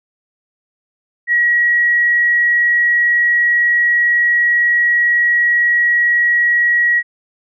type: tone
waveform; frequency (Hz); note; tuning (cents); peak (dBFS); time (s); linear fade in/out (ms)
sine; 1911; A#6; +43; -10; 1.27-7.03; 50
effects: none